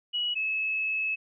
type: tone pair in turn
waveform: sine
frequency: 2920 / 2592 Hz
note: F#7 / E7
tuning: -24 / -30 cents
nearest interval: major second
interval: 206 cents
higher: first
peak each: -26 dBFS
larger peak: neither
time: 0.13-0.35 / 0.35-1.16 s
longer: second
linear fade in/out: 20 ms
effects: none